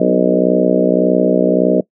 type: harmonic tone with a mistuned harmonic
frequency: 61.74 Hz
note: B1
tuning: in tune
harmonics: 3 / 4 / 5 / 6 / 7 / 8 / 9 / 10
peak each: -17 / -18 / -18 / -19 / -18 / -18 / -20 / -17 dBFS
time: 0-1.81 s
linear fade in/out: 5 ms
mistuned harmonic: 4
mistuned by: +30 cents
effects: noise-tail reverb RT60 0.1 s tail -21 dB re dry